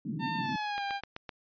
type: band-pass noise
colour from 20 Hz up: white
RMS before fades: -36 dBFS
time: 0.05-0.56 s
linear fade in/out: 2 ms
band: 130 to 280 Hz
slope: 48 dB/octave
type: tone with pitch glide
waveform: sawtooth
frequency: 902 to 799 Hz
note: A5 to G5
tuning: +43 to +33 cents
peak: -28 dBFS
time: 0.19-1.01 s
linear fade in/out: 50 ms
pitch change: -210 cents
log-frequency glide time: 0.36-0.84 s
type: click train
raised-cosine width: 0.3 ms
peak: -23 dBFS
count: 5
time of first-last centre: 0.78-1.292 s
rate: 7.81 Hz
effects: resampled to 11025 Hz